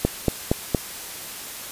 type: click train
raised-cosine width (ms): 2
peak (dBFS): -4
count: 4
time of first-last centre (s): 0.05-0.748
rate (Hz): 4.3
effects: white hiss -35 dBFS RMS until 1.71 s + resampled to 32000 Hz